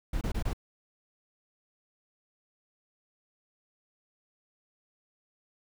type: noise bursts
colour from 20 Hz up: brown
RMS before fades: -30 dBFS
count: 4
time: 0.13-0.533 s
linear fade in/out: 5 ms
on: 82 ms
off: 25 ms
effects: none